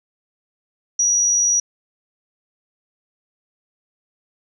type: tone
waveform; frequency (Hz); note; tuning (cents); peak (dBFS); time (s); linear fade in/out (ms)
sine; 5800; F#8; -35; -14; 0.99-1.6; 5
effects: none